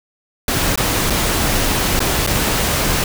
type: noise with dropouts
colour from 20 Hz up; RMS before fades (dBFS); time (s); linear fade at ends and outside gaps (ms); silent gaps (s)
pink; -17; 0.48-3.04; 2; 0.758-0.775 / 1.1-1.104 / 1.993-2.003 / 2.265-2.273
effects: none